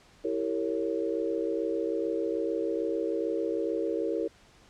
sine chord, E diminished seventh, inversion none, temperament equal with one note detuned, 329.6 / 392 / 458.7 / 554.4 Hz, E4 / G4 / Bb4 / Db5, 0 / 0 / -28 / 0 cents, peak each -32 / -34 / -31 / -35 dBFS, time 0.24-4.28 s, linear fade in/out 10 ms, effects pink hiss -58 dBFS RMS until 4.69 s + low-pass 7000 Hz 12 dB/octave

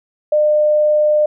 sine tone, 603 Hz, D5, 46 cents sharp, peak -10 dBFS, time 0.32-1.26 s, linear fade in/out 5 ms, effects none

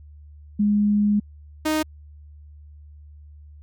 sine / sawtooth tone pair in turn, 207.1 / 310.3 Hz, G#3 / D#4, -5 / -5 cents, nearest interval perfect fifth, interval 700 cents, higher second, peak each -16 dBFS, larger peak neither, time 0.59-1.2 / 1.65-1.83 s, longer first, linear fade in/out 10 ms, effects added 74 Hz sine -42 dBFS peak until 3.62 s

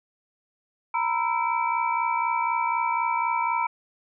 sine tone cluster, 930 / 994 / 1328 / 2311 Hz, A#5 / B5 / E6 / D7, -4 / +11 / +12 / -28 cents, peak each -25 / -27 / -32 / -31 dBFS, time 0.94-3.67 s, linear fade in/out 5 ms, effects none

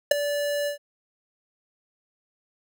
square tone with ADSR envelope, 580 Hz, D5, 22 cents flat, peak -11 dBFS, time 0.11-0.78 s, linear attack 5 ms, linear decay 10 ms, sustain -14 dB, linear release 110 ms, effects none

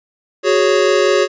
square chord, F# suspended second, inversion none, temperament equal, 370 / 415.3 / 554.4 Hz, F#4 / G#4 / C#5, 0 / 0 / 0 cents, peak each -16 dBFS, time 0.43-1.28 s, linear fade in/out 50 ms, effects resampled to 16000 Hz

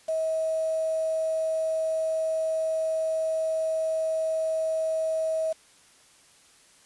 sine tone with quantisation, 640 Hz, D#5, 49 cents sharp, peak -24 dBFS, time 0.08-5.53 s, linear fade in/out 10 ms, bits 7, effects white hiss -57 dBFS RMS until 6.85 s + resampled to 24000 Hz

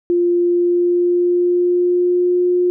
sine tone with pitch glide, 349.2 to 357.2 Hz, F4 to F4, 0 to +39 cents, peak -12 dBFS, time 0.1-2.7 s, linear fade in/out 0 ms, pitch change +39 cents, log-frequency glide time 0.37-2.41 s, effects none

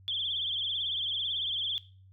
sine tone with vibrato, 3322 Hz, G#7, in tune, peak -29 dBFS, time 0.08-1.78 s, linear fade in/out 0 ms, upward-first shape triangle, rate 18 Hz, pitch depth 130 cents each way, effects noise-tail reverb RT60 0.4 s tail -18 dB re dry + added 95 Hz sine -53 dBFS peak until 2.12 s

